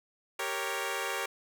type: chord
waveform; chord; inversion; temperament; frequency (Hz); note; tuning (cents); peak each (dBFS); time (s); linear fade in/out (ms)
10% pulse; G diminished; none; equal; 392 / 466.2 / 554.4; G4 / Bb4 / Db5; 0 / 0 / 0; -28; 0.39-1.26; 5
effects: none